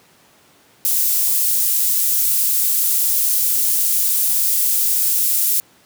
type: high-pass noise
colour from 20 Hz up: pink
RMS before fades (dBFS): -17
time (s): 0.85-5.6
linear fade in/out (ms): 0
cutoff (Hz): 12000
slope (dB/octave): 12
effects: pink hiss -52 dBFS RMS until 5.85 s + high-pass 150 Hz 12 dB/octave